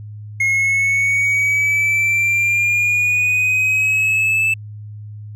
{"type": "exponential sweep", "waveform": "triangle", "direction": "up", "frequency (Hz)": [2155, 2637], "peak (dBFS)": -12, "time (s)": [0.4, 4.54], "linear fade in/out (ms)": 5, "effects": ["added 105 Hz sine -30 dBFS peak until 5.35 s"]}